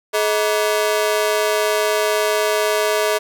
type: ring-modulated tone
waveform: sawtooth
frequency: 530 Hz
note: C5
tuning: 22 cents sharp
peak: -9 dBFS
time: 0.13-3.19 s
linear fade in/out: 20 ms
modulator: 104 Hz
effects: none